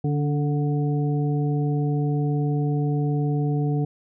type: harmonic tone with a mistuned harmonic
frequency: 146.83 Hz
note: D3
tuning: in tune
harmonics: 1 / 2 / 3 / 5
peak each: -21 / -28 / -31 / -36 dBFS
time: 0.04-3.85 s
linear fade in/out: 5 ms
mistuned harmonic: 2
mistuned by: -33 cents
effects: none